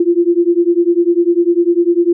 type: beating tone pair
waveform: sine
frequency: 340.3 / 350.3 Hz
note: F4 / F4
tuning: -45 / +5 cents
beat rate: 10 Hz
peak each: -12 dBFS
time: 0-2.13 s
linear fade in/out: 5 ms
effects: none

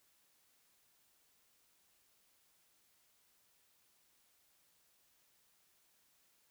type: silence
effects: white hiss -73 dBFS RMS until 6.5 s

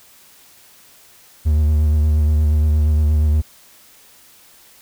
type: tone with vibrato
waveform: triangle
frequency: 76 Hz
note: D#2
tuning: 40 cents flat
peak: -10 dBFS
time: 1.45-3.42 s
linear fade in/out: 20 ms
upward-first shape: sine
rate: 8.5 Hz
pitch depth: 33 cents each way
effects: white hiss -48 dBFS RMS until 4.81 s

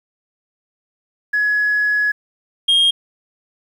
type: tone pair in turn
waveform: sine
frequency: 1686 / 3236 Hz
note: G#6 / G#7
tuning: +26 / -46 cents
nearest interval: major seventh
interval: 1128 cents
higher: second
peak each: -13 / -8 dBFS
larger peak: second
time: 1.33-2.12 / 2.68-2.91 s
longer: first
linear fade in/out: 10 ms
effects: tanh soft clip ceiling -10 dBFS + 8-bit

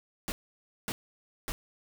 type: noise bursts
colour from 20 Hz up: pink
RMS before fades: -34 dBFS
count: 3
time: 0.28-1.52 s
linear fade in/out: 0 ms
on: 40 ms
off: 560 ms
effects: none

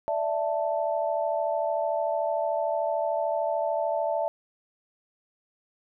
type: chord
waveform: sine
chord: D suspended second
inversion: none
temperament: just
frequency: 587.3 / 660.7 / 881 Hz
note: D5 / E5 / A5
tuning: 0 / +4 / +2 cents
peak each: -29 / -27 / -31 dBFS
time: 0.08-4.28 s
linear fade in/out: 0 ms
effects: none

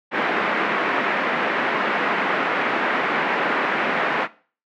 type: band-pass noise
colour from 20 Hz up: white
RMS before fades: -22 dBFS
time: 0.11-4.28 s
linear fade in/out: 50 ms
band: 200 to 2100 Hz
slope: 24 dB/octave
effects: noise-tail reverb RT60 0.4 s tail -19 dB re dry

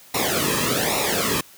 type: noise with flanger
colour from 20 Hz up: pink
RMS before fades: -22 dBFS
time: 0.14-1.41 s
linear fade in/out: 5 ms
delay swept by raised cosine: 0.63 to 1.41 ms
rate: 1.2 Hz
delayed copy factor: -0.8
effects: white hiss -48 dBFS RMS until 1.57 s + high-pass 80 Hz 12 dB/octave

